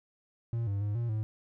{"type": "tone with pitch steps", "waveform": "triangle", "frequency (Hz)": [116.4, 99.8, 103.3, 118, 108.4], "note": ["A#2", "G2", "G#2", "A#2", "A2"], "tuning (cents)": [-2, 32, -9, 22, -25], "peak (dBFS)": -27, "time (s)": [0.53, 1.23], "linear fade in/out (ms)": 0, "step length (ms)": 140, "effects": []}